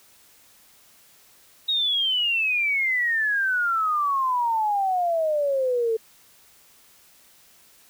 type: exponential sweep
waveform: sine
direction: down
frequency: 3803 to 440 Hz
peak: -20 dBFS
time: 1.68-5.97 s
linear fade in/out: 10 ms
effects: white hiss -55 dBFS RMS until 7.89 s